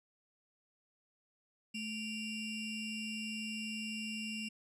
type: ring-modulated tone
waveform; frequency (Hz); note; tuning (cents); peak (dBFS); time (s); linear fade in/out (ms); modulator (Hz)
square; 1283; E6; -47; -36; 1.74-4.49; 10; 1500
effects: resampled to 22050 Hz